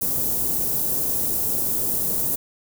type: band-stop noise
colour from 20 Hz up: white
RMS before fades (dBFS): -23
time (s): 0.01-2.36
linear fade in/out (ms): 10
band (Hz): 460 to 12000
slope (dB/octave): 12
effects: none